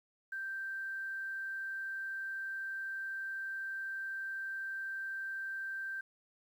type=tone with quantisation; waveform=sine; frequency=1568 Hz; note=G6; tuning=in tune; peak=-37 dBFS; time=0.32-6.01 s; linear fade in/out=5 ms; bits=11; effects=none